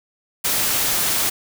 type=noise; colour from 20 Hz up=white; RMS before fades=-20 dBFS; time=0.44-1.3 s; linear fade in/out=10 ms; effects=none